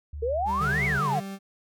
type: tone with pitch glide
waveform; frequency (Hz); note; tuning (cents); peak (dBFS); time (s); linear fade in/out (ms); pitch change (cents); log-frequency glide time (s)
sine; 73.42 to 72.28; D2 to D2; 0 to -27; -33; 0.13-0.99; 5; -27; 0.48-0.72
type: exponential two-way sweep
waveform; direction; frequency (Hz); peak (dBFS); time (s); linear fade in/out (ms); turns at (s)
sine; up then down; 440 to 2257 to 665; -24; 0.22-1.2; 10; 0.85
type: tone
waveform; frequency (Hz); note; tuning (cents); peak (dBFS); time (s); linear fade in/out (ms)
40% pulse; 195.5; G3; -4; -33; 0.45-1.39; 50
type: tone with vibrato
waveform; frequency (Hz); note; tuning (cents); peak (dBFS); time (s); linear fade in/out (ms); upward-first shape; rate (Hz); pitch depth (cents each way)
square; 143.1; D3; -45; -29; 0.6-1.21; 20; triangle; 7.4; 120
effects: none